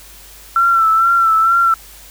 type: tone with vibrato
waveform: sine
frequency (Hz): 1344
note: E6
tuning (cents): +33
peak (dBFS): -9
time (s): 0.56-1.74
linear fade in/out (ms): 2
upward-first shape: sine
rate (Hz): 2.2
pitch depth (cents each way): 43
effects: added 50 Hz sine -43 dBFS peak until 2.1 s + white hiss -40 dBFS RMS until 2.1 s